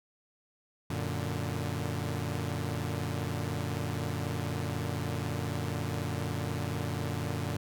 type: chord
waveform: sawtooth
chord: Gb augmented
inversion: none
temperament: equal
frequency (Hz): 92.5 / 116.54 / 146.83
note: Gb2 / Bb2 / D3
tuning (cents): 0 / 0 / 0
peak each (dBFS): -32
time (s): 0.9-7.57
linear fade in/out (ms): 5
effects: none